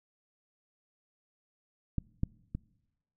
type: clicks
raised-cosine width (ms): 5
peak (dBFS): -18 / -16 / -22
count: 3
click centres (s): 1.983 / 2.234 / 2.55
effects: noise-tail reverb RT60 1.0 s tail -24 dB re dry